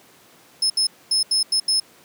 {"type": "tone bursts at uneven times", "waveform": "35% pulse", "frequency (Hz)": 5200, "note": "E8", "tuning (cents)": -24, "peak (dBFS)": -14, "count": 6, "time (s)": [[0.62, 0.7], [0.77, 0.87], [1.11, 1.23], [1.31, 1.43], [1.52, 1.6], [1.68, 1.8]], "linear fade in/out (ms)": 5, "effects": ["pink hiss -51 dBFS RMS until 2.04 s", "high-pass 200 Hz 12 dB/octave"]}